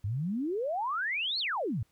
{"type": "exponential two-way sweep", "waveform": "sine", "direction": "up then down", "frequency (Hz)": [93, 4489, 93], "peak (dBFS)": -29, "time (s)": [0.04, 1.83], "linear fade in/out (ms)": 5, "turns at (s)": 1.39, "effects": ["pink hiss -71 dBFS RMS until 1.91 s"]}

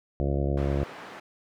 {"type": "harmonic tone", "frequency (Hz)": 69.8, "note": "C#2", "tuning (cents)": 13, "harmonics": [1, 2, 3, 4, 5, 6, 7, 8, 9, 10], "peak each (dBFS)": [-27, -29, -35, -36, -33, -39, -37, -36, -40, -42], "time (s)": [0.2, 0.84], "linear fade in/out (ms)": 0}
{"type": "band-pass noise", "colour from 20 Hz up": "white", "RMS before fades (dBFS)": -43, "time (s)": [0.57, 1.2], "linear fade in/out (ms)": 5, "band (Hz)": [180, 1500], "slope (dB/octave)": 12}
{"effects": []}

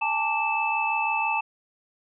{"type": "tone cluster", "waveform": "sine", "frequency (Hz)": [827, 893, 1165, 2630], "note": ["G#5", "A5", "D6", "E7"], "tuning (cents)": [-8, 25, -14, -5], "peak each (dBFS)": [-31, -26, -34, -26], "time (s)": [0.01, 1.41], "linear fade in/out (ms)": 10, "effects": []}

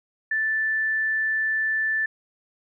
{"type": "tone", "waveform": "sine", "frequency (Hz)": 1760, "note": "A6", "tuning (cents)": 0, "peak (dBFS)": -21, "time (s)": [0.31, 2.06], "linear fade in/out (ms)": 5, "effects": []}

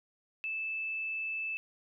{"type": "tone", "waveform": "sine", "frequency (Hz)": 2629, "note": "E7", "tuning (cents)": -5, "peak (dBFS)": -33, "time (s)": [0.44, 1.57], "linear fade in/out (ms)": 0, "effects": []}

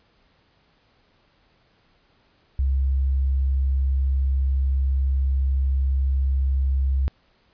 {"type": "tone", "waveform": "sine", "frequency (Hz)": 67, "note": "C2", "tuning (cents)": 42, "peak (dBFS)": -18, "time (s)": [2.59, 7.08], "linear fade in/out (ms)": 0, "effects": ["pink hiss -62 dBFS RMS until 7.53 s", "resampled to 11025 Hz"]}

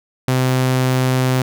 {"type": "tone", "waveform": "sawtooth", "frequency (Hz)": 128.9, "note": "C3", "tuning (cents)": -26, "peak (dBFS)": -10, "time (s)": [0.28, 1.42], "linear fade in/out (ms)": 2, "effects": []}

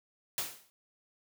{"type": "noise with exponential decay", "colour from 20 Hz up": "white", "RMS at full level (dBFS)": -31, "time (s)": [0.38, 0.7], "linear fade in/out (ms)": 0, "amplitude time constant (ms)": 69, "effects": ["high-pass 100 Hz 12 dB/octave"]}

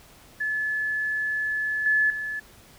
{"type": "tone with level steps", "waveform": "sine", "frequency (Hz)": 1723, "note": "A6", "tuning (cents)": -37, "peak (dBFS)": [-24, -18, -28], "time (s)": [0.4, 2.4], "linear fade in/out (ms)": 10, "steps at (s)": [1.86, 2.1], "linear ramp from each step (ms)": 2, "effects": ["pink hiss -52 dBFS RMS until 2.78 s"]}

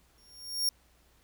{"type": "tone with exponential growth", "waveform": "sawtooth", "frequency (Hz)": 5550, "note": "F8", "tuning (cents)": -12, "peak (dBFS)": -21, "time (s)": [0.18, 0.69], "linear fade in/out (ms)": 1, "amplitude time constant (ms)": 110, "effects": ["added 60 Hz sine -66 dBFS peak until 1.23 s", "pink hiss -66 dBFS RMS until 1.23 s"]}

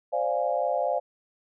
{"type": "chord", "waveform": "sine", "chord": "D half-diminished seventh", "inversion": "third", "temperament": "equal", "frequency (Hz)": [523.3, 587.3, 698.5, 830.6], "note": ["C5", "D5", "F5", "Ab5"], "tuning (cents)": [0, 0, 0, 0], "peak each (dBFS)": [-29, -28, -28, -32], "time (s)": [0.12, 1], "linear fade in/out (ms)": 20, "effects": []}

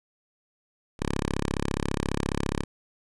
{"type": "tone", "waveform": "5% pulse", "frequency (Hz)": 34.65, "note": "C#1", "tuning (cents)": 0, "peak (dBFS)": -15, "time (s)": [0.99, 2.64], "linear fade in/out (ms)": 10, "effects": ["resampled to 24000 Hz"]}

